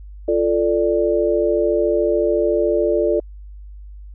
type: chord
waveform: sine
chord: D minor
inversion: first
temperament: equal with one note detuned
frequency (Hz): 346.2 / 440 / 587.3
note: F4 / A4 / D5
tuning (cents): -15 / 0 / 0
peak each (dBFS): -19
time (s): 0.28-3.2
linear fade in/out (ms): 5
effects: added 50 Hz sine -34 dBFS peak until 4.14 s